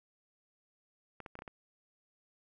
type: clicks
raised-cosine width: 0.5 ms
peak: -30 dBFS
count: 6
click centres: 1.203 / 1.262 / 1.354 / 1.39 / 1.421 / 1.478 s
effects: none